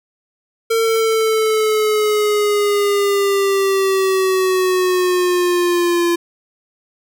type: exponential sweep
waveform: square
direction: down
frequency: 455 to 342.8 Hz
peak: -14 dBFS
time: 0.7-6.16 s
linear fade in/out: 10 ms
effects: none